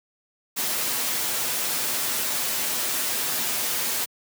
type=noise with comb filter; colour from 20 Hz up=white; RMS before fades=-26 dBFS; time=0.56-4.06 s; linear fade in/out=20 ms; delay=8.1 ms; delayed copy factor=+0.5; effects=high-pass 150 Hz 12 dB/octave